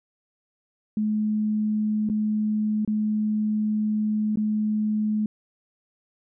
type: tone with dropouts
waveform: sine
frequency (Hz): 213.4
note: G#3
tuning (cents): +47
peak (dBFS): -21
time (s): 0.97-5.26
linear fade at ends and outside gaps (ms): 2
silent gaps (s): 2.09-2.098 / 2.849-2.876 / 4.358-4.372
effects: none